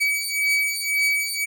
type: beating tone pair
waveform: 40% pulse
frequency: 2276 / 2277.9 Hz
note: C#7 / C#7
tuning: +45 / +47 cents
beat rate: 1.9 Hz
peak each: -22 / -23 dBFS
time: 0-1.46 s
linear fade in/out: 20 ms
effects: none